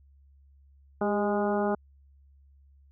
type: harmonic tone with a mistuned harmonic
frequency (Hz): 206.4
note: G#3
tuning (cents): -10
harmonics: 1 / 2 / 3 / 4 / 5 / 6 / 7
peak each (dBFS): -29 / -29 / -31 / -32 / -40 / -38 / -40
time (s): 1.01-1.75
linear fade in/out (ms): 5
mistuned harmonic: 2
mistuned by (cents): -38
effects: added 69 Hz sine -55 dBFS peak until 2.91 s